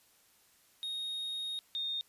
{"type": "tone pair in turn", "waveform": ["triangle", "sine"], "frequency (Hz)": [3729, 3678], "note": ["A#7", "A#7"], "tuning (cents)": [0, -24], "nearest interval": "unison", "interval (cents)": 24, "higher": "first", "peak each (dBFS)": [-34, -33], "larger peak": "second", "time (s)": [[0.83, 1.59], [1.75, 2.01]], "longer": "first", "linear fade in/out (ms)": 0, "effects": ["white hiss -66 dBFS RMS until 2.08 s", "resampled to 32000 Hz"]}